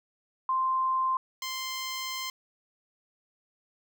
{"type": "tone pair in turn", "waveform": ["sine", "10% pulse"], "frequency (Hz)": [1045, 1045], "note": ["C6", "C6"], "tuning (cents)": [-2, -2], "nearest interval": "unison", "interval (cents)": 0, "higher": "neither", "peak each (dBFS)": -24, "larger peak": "neither", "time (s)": [[0.49, 1.17], [1.42, 2.3]], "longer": "second", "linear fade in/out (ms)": 2, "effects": []}